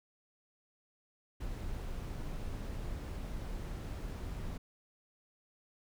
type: noise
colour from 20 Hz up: brown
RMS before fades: -40 dBFS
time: 1.4-4.58 s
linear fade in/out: 10 ms
effects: none